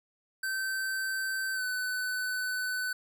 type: tone with pitch glide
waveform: square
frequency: 1546 to 1504.6 Hz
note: G6 to F#6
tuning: -24 to +29 cents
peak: -31 dBFS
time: 0.43-2.93 s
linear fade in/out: 5 ms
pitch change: -47 cents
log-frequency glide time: 1.54-1.63 s
effects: none